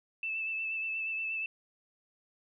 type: tone with vibrato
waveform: sine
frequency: 2637 Hz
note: E7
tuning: in tune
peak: -32 dBFS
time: 0.23-1.46 s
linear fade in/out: 2 ms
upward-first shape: sine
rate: 8.4 Hz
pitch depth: 22 cents each way
effects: none